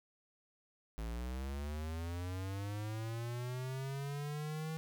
square linear sweep, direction up, 54 to 160.5 Hz, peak -39 dBFS, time 0.98-4.77 s, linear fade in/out 0 ms, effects 12-bit

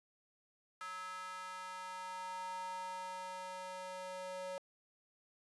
square tone with high-pass filter sweep, 185 Hz, F#3, in tune, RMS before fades -45 dBFS, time 0.81-4.58 s, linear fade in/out 0 ms, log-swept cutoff 1300 to 620 Hz, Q 4.6, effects resampled to 24000 Hz + 12-bit

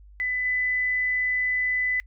sine tone with level steps, 2001 Hz, B6, 22 cents sharp, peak -24 / -22 dBFS, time 0.2-2 s, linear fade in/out 0 ms, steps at 0.45 s, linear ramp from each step 5 ms, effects noise-tail reverb RT60 0.1 s tail -26 dB re dry + added 50 Hz sine -46 dBFS peak until 2.06 s

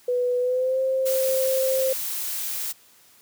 sine tone with pitch glide, 493.9 to 526.3 Hz, B4 to C5, 0 to +10 cents, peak -20 dBFS, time 0.08-1.93 s, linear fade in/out 5 ms, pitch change +110 cents, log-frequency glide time 0.39-0.8 s
blue noise, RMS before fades -29 dBFS, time 1.05-2.73 s, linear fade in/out 20 ms
effects white hiss -55 dBFS RMS until 3.21 s + high-pass 80 Hz 12 dB/octave

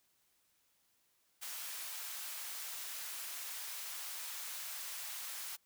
white high-pass noise, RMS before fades -44 dBFS, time 1.41-5.57 s, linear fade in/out 20 ms, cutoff 870 Hz, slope 12 dB/octave, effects white hiss -75 dBFS RMS until 5.65 s

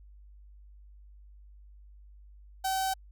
sawtooth tone with notch filter, 766 Hz, G5, 40 cents flat, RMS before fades -30 dBFS, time 2.64-2.94 s, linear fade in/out 10 ms, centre 2100 Hz, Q 0.95, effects added 50 Hz sine -50 dBFS peak until 3.11 s

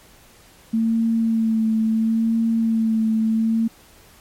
sine tone with vibrato, 224.2 Hz, A3, 33 cents sharp, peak -16 dBFS, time 0.73-3.68 s, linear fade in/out 10 ms, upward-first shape sine, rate 0.73 Hz, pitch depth 25 cents each way, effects pink hiss -50 dBFS RMS until 4.2 s + MP3 64 kbps

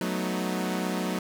sawtooth chord, B dominant seventh, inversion second, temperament equal, 185 / 220 / 246.9 / 311.1 Hz, F#3 / A3 / B3 / D#4, 0 / 0 / 0 / 0 cents, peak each -26 / -30 / -31 / -31 dBFS, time 0.01-1.19 s, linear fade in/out 2 ms, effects none

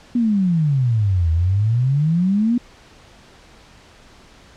sine exponential two-way sweep, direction down then up, 247.4 to 79.4 to 247.4 Hz, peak -14 dBFS, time 0.15-2.58 s, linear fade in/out 5 ms, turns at 1.31 s, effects pink hiss -47 dBFS RMS until 4.56 s + low-pass 6000 Hz 12 dB/octave

